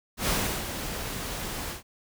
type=noise with ADSR envelope; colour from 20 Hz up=pink; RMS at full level=-25 dBFS; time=0.17-1.83 s; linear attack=110 ms; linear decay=350 ms; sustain=-9 dB; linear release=130 ms; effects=none